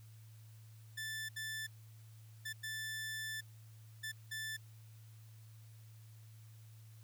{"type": "tone bursts at uneven times", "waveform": "sawtooth", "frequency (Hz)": 1760, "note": "A6", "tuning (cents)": 0, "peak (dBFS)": -37, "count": 6, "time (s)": [[0.97, 1.29], [1.36, 1.67], [2.45, 2.53], [2.63, 3.41], [4.03, 4.12], [4.31, 4.57]], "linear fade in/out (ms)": 10, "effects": ["added 110 Hz sine -54 dBFS peak until 7.03 s", "white hiss -68 dBFS RMS until 7.03 s"]}